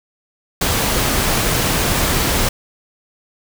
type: noise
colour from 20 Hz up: pink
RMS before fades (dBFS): -17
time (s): 0.61-2.49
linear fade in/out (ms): 5
effects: none